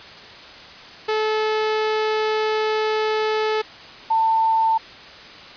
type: tone pair in turn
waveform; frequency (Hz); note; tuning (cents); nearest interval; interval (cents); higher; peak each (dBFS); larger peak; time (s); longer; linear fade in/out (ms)
sawtooth / sine; 433 / 894; A4 / A5; -28 / +27; octave + minor second; 1255; second; -15; neither; 1.08-3.62 / 4.1-4.78; first; 10
effects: white hiss -40 dBFS RMS until 5.56 s + resampled to 11025 Hz